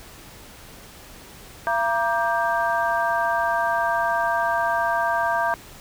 sine tone cluster, 680 / 943 / 1178 / 1580 Hz, F5 / A#5 / D6 / G6, -46 / +20 / +5 / +13 cents, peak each -24 / -24 / -28 / -25 dBFS, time 1.67-5.54 s, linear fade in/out 0 ms, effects pink hiss -44 dBFS RMS until 5.8 s

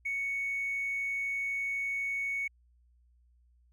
sine tone with hard clipping, 2222 Hz, C#7, 4 cents sharp, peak -31 dBFS, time 0.05-2.48 s, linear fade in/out 10 ms, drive 1 dB, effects added 60 Hz sine -62 dBFS peak until 3.72 s

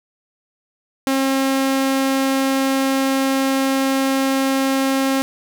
sawtooth tone, 268.8 Hz, C4, 47 cents sharp, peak -12 dBFS, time 1.07-5.22 s, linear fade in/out 0 ms, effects none

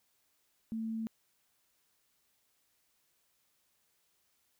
sine tone, 223.5 Hz, A3, 27 cents sharp, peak -34 dBFS, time 0.72-1.07 s, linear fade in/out 0 ms, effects white hiss -75 dBFS RMS until 4.59 s

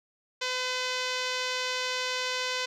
5% pulse tone with low-pass filter, 507 Hz, B4, 45 cents sharp, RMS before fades -31 dBFS, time 0.41-2.66 s, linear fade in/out 10 ms, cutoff 5700 Hz, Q 0.77, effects none

